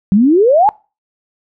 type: exponential sweep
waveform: sine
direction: up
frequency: 185 to 880 Hz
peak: -6 dBFS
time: 0.12-0.69 s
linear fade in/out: 0 ms
effects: noise-tail reverb RT60 0.3 s tail -23 dB re dry